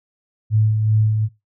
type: tone with tremolo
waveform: sine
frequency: 108.3 Hz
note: A2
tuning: 27 cents flat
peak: -12 dBFS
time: 0.5-1.29 s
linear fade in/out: 50 ms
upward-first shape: sine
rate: 2.6 Hz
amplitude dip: 40%
effects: noise-tail reverb RT60 0.2 s tail -18 dB re dry